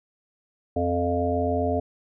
harmonic tone, 87.31 Hz, F2, in tune, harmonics 1 / 3 / 5 / 7 / 8, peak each -28 / -28 / -28 / -28 / -28 dBFS, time 0.76-1.8 s, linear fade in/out 5 ms, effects none

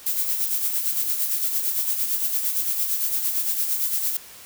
violet noise with tremolo, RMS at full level -22 dBFS, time 0.06-4.17 s, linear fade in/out 5 ms, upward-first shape sine, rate 8.8 Hz, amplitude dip 50%, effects white hiss -44 dBFS RMS until 4.45 s

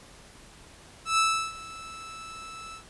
sawtooth tone with ADSR envelope, 1314 Hz, E6, 6 cents flat, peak -16 dBFS, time 1.05-2.84 s, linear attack 130 ms, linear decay 340 ms, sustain -20 dB, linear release 97 ms, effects pink hiss -51 dBFS RMS until 2.89 s + resampled to 24000 Hz

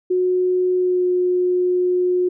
sine tone with pitch glide, 365.2 to 361.2 Hz, F#4 to F#4, -23 to -42 cents, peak -15 dBFS, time 0.1-2.29 s, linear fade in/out 10 ms, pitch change -19 cents, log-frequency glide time 0.76-1.06 s, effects none

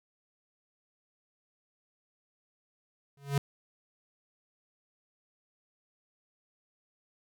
square tone with exponential growth, 140.5 Hz, C#3, 24 cents sharp, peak -23 dBFS, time 3.17-3.38 s, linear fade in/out 2 ms, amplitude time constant 44 ms, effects none

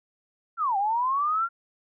sine linear two-way sweep, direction down then up, 1400 to 768 to 1400 Hz, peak -22 dBFS, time 0.57-1.49 s, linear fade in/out 50 ms, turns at 0.77 s, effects none

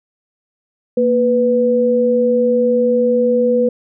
sine tone pair together, 233.2 / 494.1 Hz, A#3 / B4, +1 / +1 cents, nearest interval octave + minor second, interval 1300 cents, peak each -17 / -12 dBFS, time 0.97-3.69 s, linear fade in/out 5 ms, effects none

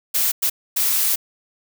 blue noise bursts at uneven times, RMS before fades -19 dBFS, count 3, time 0.14-0.32 / 0.42-0.5 / 0.76-1.16 s, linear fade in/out 10 ms, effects none

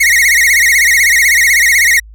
45% pulse tone with vibrato, 2027 Hz, B6, 45 cents sharp, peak -6 dBFS, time 0-2 s, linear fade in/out 10 ms, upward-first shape sine, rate 16 Hz, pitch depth 160 cents each way, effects added 53 Hz sine -32 dBFS peak until 2.14 s

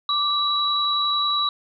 sine tone pair together, 1173 / 3908 Hz, D6 / B7, -2 / -19 cents, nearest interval octave + major sixth, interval 2083 cents, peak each -23 / -21 dBFS, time 0.09-1.49 s, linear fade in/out 2 ms, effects none

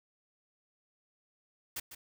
white noise with echo, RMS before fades -38 dBFS, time 1.76-1.8 s, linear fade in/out 5 ms, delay 150 ms, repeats 1, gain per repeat -10 dB, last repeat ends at 1.95 s, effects none

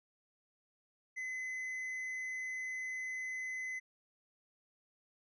sine tone with tanh clipping, 2032 Hz, B6, 49 cents sharp, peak -39 dBFS, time 1.16-3.8 s, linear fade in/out 20 ms, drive 5 dB, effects none

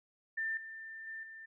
sine tone with level steps, 1789 Hz, A6, 28 cents sharp, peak -33 / -44 / -41 / -47 dBFS, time 0.37-1.46 s, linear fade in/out 10 ms, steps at 0.57 / 1.07 / 1.23 s, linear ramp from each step 2 ms, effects none

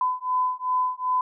sine beating tone pair, 1008 / 1010.6 Hz, B5 / B5, +35 / +40 cents, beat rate 2.6 Hz, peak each -25 dBFS, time 0.01-1.21 s, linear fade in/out 2 ms, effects none

